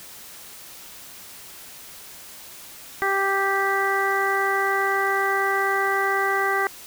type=harmonic tone; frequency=392 Hz; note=G4; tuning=in tune; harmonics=1 / 2 / 3 / 4 / 5; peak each=-26 / -26 / -26 / -26 / -26 dBFS; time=3.02-6.67 s; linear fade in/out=0 ms; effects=white hiss -42 dBFS RMS until 6.86 s

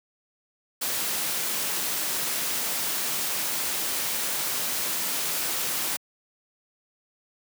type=noise; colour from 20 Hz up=white; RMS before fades=-28 dBFS; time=0.81-5.97 s; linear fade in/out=10 ms; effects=high-pass 150 Hz 12 dB/octave

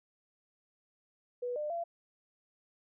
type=tone with pitch steps; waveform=sine; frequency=490.2 / 600 / 681 Hz; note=B4 / D5 / F5; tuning=-13 / +37 / -44 cents; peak=-33 dBFS; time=1.42-1.84 s; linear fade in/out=10 ms; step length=140 ms; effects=none

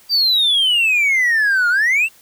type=exponential two-way sweep; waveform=triangle; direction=down then up; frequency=4744 to 1399 to 2790 Hz; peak=-10 dBFS; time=0.09-2.09 s; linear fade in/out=50 ms; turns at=1.69 s; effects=tanh soft clip ceiling -7 dBFS + white hiss -49 dBFS RMS until 2.21 s

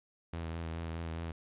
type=tone with vibrato; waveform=sawtooth; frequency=82.41 Hz; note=E2; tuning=in tune; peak=-33 dBFS; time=0.33-1.32 s; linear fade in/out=5 ms; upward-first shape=triangle; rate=4.8 Hz; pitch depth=37 cents each way; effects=resampled to 8000 Hz + 12-bit

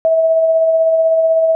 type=tone with tremolo; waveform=sine; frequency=649 Hz; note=E5; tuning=27 cents flat; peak=-8 dBFS; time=0.05-1.55 s; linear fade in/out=0 ms; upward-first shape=sine; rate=16 Hz; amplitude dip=30%; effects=none

